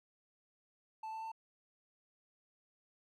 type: tone with pitch steps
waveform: triangle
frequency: 879 / 886.1 / 893.3 Hz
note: A5 / A5 / A5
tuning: -2 / +12 / +26 cents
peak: -39 dBFS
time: 1.03-1.318 s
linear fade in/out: 5 ms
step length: 96 ms
effects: none